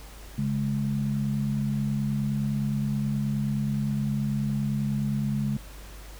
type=tone pair together; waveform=sine; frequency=139.3 / 208.9 Hz; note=C#3 / G#3; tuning=+9 / +10 cents; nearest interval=perfect fifth; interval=701 cents; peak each=-27 dBFS; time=0.38-5.57 s; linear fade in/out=5 ms; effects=added 50 Hz sine -42 dBFS peak until 6.19 s + pink hiss -48 dBFS RMS until 6.19 s